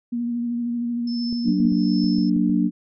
sine tone with vibrato, 237.8 Hz, A#3, 35 cents sharp, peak -22 dBFS, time 0.12-1.69 s, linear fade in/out 10 ms, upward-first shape sine, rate 13 Hz, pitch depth 23 cents each way
sine tone with tremolo, 5270 Hz, E8, 1 cent flat, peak -31 dBFS, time 1.07-2.3 s, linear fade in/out 5 ms, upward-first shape triangle, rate 1.3 Hz, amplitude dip 95%
clicks, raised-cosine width 3 ms, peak -24 dBFS, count 9, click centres 1.327 / 1.483 / 1.602 / 1.653 / 1.722 / 2.043 / 2.184 / 2.364 / 2.498 s
sine chord, Gb augmented, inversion none, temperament equal, 185 / 233.1 / 293.7 Hz, Gb3 / Bb3 / D4, 0 / 0 / 0 cents, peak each -21 dBFS, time 1.44-2.71 s, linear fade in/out 50 ms
effects none

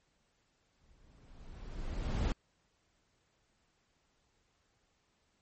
brown noise with exponential growth, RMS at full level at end -28 dBFS, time 0.8-2.32 s, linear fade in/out 2 ms, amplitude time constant 330 ms, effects pink hiss -75 dBFS RMS until 5.41 s + MP3 32 kbps

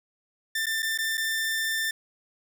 sawtooth tone with dropouts, 1785 Hz, A6, 24 cents sharp, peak -22 dBFS, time 0.55-1.91 s, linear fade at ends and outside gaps 5 ms, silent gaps 0.659-0.666 / 0.823-0.827 / 0.977-0.986 / 1.173-1.177 s, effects none

